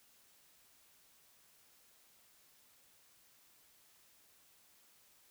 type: silence
effects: white hiss -67 dBFS RMS until 5.3 s